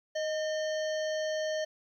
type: harmonic tone with a mistuned harmonic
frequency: 622.3 Hz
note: D#5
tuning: in tune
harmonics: 1 / 3 / 5 / 7 / 9 / 10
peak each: -30 / -40 / -44 / -47 / -49 / -50 dBFS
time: 0.15-1.65 s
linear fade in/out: 10 ms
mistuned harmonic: 3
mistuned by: -50 cents
effects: 11-bit